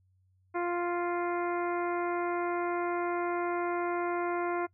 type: harmonic tone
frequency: 349.2 Hz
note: F4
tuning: in tune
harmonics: 1 / 2 / 3 / 4 / 5 / 6 / 7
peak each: -31 / -35 / -37 / -40 / -47 / -44 / -50 dBFS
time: 0.54-4.67 s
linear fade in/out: 20 ms
effects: noise-tail reverb RT60 0.1 s tail -22 dB re dry + added 93 Hz sine -65 dBFS peak until 4.73 s